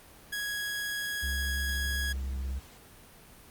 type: tone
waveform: sawtooth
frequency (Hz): 1661.2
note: G#6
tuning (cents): 0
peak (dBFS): -28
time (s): 0.32-2.13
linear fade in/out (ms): 10
type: tone with pitch glide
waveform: triangle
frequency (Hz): 67 to 66.12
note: C2 to C2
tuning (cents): +42 to +19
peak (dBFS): -29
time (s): 1.22-2.6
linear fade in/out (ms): 20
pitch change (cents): -23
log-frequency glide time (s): 1.88-2.44
effects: pink hiss -53 dBFS RMS until 3.5 s + Opus 32 kbps